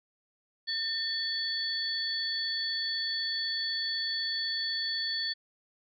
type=tone cluster; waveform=sine; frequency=1804 / 3410 / 4472 Hz; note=A6 / G#7 / C#8; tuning=+43 / +45 / +14 cents; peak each=-36 / -38 / -31 dBFS; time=0.67-5.34 s; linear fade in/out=20 ms; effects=none